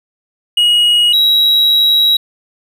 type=tone pair in turn; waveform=triangle; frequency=2894 / 3863 Hz; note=F#7 / B7; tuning=-39 / -39 cents; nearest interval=perfect fourth; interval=500 cents; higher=second; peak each=-6 dBFS; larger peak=neither; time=0.57-1.13 / 1.13-2.17 s; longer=second; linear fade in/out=5 ms; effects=none